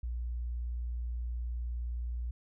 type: tone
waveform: sine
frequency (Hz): 59.6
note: A#1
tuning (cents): +39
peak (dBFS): -33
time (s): 0.03-2.31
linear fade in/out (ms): 5
effects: none